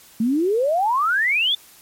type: exponential sweep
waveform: sine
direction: up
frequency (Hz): 214.3 to 3585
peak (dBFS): -16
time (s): 0.2-1.55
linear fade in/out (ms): 5
effects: white hiss -48 dBFS RMS until 1.81 s + MP3 64 kbps